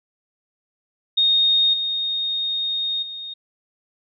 sine tone with level steps, 3705 Hz, A#7, 11 cents flat, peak -14 / -21 / -30 dBFS, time 1.17-3.34 s, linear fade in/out 10 ms, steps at 1.73 / 3.02 s, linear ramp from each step 10 ms, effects none

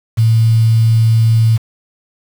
sine tone with quantisation, 112.8 Hz, A2, 44 cents sharp, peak -7 dBFS, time 0.17-1.58 s, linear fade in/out 20 ms, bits 5, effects none

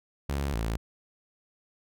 sawtooth tone pair in turn, 70 / 55.86 Hz, C#2 / A1, +18 / +27 cents, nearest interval major third, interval 391 cents, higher first, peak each -24 dBFS, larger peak neither, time 0.29-0.53 / 0.53-0.77 s, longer neither, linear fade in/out 5 ms, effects none

